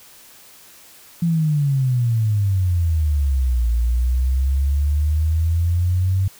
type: exponential two-way sweep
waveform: sine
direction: down then up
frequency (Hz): 172.3 to 57.3 to 96.5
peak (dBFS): -15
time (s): 1.22-6.28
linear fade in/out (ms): 5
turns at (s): 3.7
effects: white hiss -46 dBFS RMS until 6.39 s